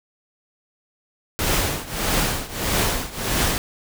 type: noise with tremolo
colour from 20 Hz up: pink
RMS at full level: -19 dBFS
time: 1.39-3.58 s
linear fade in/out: 0 ms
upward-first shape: triangle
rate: 1.6 Hz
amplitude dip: 90%
effects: none